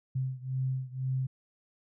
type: beating tone pair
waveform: sine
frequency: 130 / 132 Hz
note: C3 / C3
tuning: -11 / +16 cents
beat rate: 2 Hz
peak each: -32 / -34 dBFS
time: 0.15-1.27 s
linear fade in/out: 10 ms
effects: none